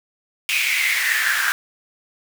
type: noise with high-pass filter sweep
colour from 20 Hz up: pink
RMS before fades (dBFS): -20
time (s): 0.49-1.52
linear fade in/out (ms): 0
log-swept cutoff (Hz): 2500 to 1500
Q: 7.4
effects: none